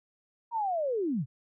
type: linear sweep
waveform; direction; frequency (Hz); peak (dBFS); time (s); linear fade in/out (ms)
sine; down; 958 to 106.7; -27; 0.51-1.26; 50
effects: none